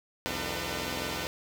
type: tone cluster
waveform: 5% pulse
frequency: 64.5 / 85.5 / 301.1 / 455.1 / 499.7 Hz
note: C2 / F2 / D4 / A#4 / B4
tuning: -24 / -36 / +43 / -42 / +20 cents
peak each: -27 dBFS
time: 0.26-1.27 s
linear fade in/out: 0 ms
effects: none